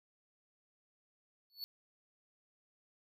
square tone with exponential growth, 4435 Hz, C#8, in tune, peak -37 dBFS, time 1.5-1.64 s, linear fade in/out 0 ms, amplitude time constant 30 ms, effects none

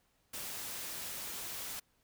white noise, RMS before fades -42 dBFS, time 0.33-1.8 s, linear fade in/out 10 ms, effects pink hiss -74 dBFS RMS until 2.03 s

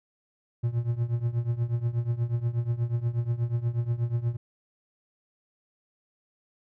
triangle tone with tremolo, 118.4 Hz, A#2, 27 cents sharp, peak -19 dBFS, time 0.63-4.37 s, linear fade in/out 10 ms, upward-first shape triangle, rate 8.3 Hz, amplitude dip 90%, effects none

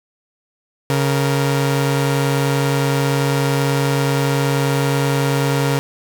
sawtooth tone pair together, 138.59 / 466.2 Hz, C#3 / A#4, 0 / 0 cents, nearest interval octave + major sixth, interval 2100 cents, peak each -12 / -18 dBFS, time 0.9-5.79 s, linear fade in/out 0 ms, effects 8-bit

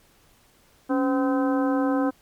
harmonic tone with a mistuned harmonic, 256.7 Hz, C4, 33 cents flat, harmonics 1 / 2 / 3 / 4 / 5 / 6, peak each -21 / -27 / -31 / -33 / -35 / -37 dBFS, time 0.89-2.11 s, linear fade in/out 20 ms, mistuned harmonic 1, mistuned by +130 cents, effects pink hiss -59 dBFS RMS until 2.21 s + MP3 96 kbps

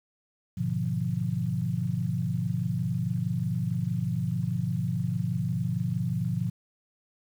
sine chord, G# diminished seventh, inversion none, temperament equal with one note detuned, 103.83 / 123.47 / 148.28 / 174.61 Hz, G#2 / B2 / D3 / F3, 0 / 0 / +17 / 0 cents, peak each -34 / -30 / -33 / -30 dBFS, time 0.57-6.5 s, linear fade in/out 10 ms, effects 9-bit

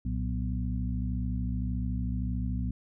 harmonic tone with a mistuned harmonic, 61.74 Hz, B1, in tune, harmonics 1 / 2 / 3 / 4, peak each -31 / -34 / -36 / -37 dBFS, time 0.05-2.71 s, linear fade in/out 5 ms, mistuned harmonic 2, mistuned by -120 cents, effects none

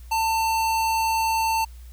square tone, 895 Hz, A5, 29 cents sharp, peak -21 dBFS, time 0.11-1.65 s, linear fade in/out 10 ms, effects added 60 Hz sine -39 dBFS peak until 1.92 s + white hiss -56 dBFS RMS until 1.92 s

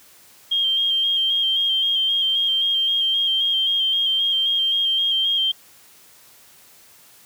sine tone with vibrato, 3195 Hz, G7, 32 cents sharp, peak -17 dBFS, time 0.51-5.52 s, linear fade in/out 10 ms, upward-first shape square, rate 3.8 Hz, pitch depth 25 cents each way, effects white hiss -50 dBFS RMS until 7.25 s + high-pass 60 Hz 12 dB/octave

